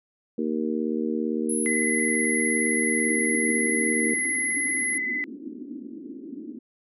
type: harmonic tone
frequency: 77.78 Hz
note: D#2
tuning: in tune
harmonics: 3 / 4 / 5 / 6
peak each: -27 / -29 / -31 / -32 dBFS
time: 0.38-4.14 s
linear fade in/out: 5 ms
type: tone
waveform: sine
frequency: 10548 Hz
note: E9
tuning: in tune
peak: -27 dBFS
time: 1.49-4.98 s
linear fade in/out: 5 ms
type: tone with vibrato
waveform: sine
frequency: 2021 Hz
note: B6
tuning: 39 cents sharp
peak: -25 dBFS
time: 1.66-5.24 s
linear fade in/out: 0 ms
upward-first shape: square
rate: 19 Hz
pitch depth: 17 cents each way
type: band-pass noise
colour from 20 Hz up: white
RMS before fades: -38 dBFS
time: 3.06-6.59 s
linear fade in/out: 5 ms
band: 240 to 320 Hz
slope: 48 dB/octave
effects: none